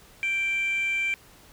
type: tone with frequency modulation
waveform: sine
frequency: 2349 Hz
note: D7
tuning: in tune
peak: -22 dBFS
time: 0.23-1.14 s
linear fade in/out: 0 ms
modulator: 768 Hz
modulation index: 0.29
effects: tanh soft clip ceiling -21 dBFS + pink hiss -53 dBFS RMS until 1.52 s